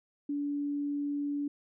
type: tone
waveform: sine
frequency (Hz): 287.8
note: D4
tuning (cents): -35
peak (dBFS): -30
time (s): 0.29-1.48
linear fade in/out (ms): 5
effects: none